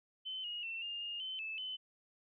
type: tone with pitch steps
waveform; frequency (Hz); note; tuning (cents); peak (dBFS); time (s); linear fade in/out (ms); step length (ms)
sine; 3058 / 2877 / 2692 / 2816 / 2834 / 3064 / 2621 / 3036; G7 / F#7 / E7 / F7 / F7 / G7 / E7 / F#7; -44 / -49 / +36 / +14 / +25 / -40 / -11 / +44; -39; 0.25-1.77; 20; 190
effects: none